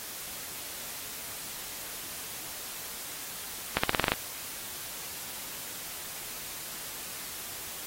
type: accelerating click train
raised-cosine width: 0.3 ms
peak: -7 dBFS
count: 8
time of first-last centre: 3.77-4.119 s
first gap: 65 ms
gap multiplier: 0.91
effects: white hiss -40 dBFS RMS until 7.86 s + AAC 48 kbps